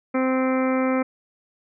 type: harmonic tone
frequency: 260 Hz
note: C4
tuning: 11 cents flat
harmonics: 1 / 2 / 3 / 4 / 5 / 6 / 7 / 8 / 9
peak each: -21 / -24 / -33 / -33 / -31 / -39 / -40 / -35 / -37 dBFS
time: 0.14-1.03 s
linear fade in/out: 10 ms
effects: none